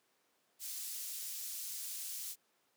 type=high-pass noise; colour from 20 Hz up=pink; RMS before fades=-43 dBFS; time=0.59-2.36 s; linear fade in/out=50 ms; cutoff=6400 Hz; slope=12 dB/octave; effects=pink hiss -75 dBFS RMS until 2.76 s + high-pass 300 Hz 12 dB/octave